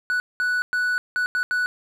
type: tone bursts at uneven times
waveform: triangle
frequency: 1480 Hz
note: F#6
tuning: in tune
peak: -18 dBFS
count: 6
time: 0.1-0.2 / 0.4-0.62 / 0.73-0.98 / 1.16-1.26 / 1.35-1.43 / 1.51-1.66 s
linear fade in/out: 0 ms
effects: none